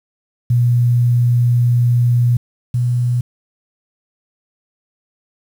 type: tone pair in turn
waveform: sine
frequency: 121 / 122.19 Hz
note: B2 / B2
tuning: -35 / -18 cents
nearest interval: unison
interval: 17 cents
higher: second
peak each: -10 / -13 dBFS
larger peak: first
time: 0.5-2.37 / 2.74-3.21 s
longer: first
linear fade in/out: 5 ms
effects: 7-bit